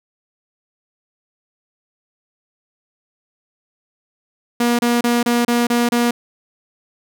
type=tone bursts; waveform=sawtooth; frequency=238.8 Hz; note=A#3; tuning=42 cents sharp; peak=-10 dBFS; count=7; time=4.6-6.11 s; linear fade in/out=5 ms; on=190 ms; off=30 ms; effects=none